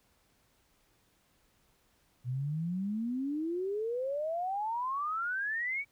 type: exponential sweep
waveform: sine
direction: up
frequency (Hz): 120.2 to 2300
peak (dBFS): -31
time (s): 2.24-5.85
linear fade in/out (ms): 50
effects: pink hiss -70 dBFS RMS until 5.91 s